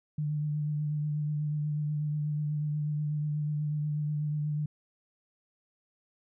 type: tone with vibrato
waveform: sine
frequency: 149.7 Hz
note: D3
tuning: 33 cents sharp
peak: -28 dBFS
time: 0.18-4.66 s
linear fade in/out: 5 ms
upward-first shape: triangle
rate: 8.2 Hz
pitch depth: 26 cents each way
effects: none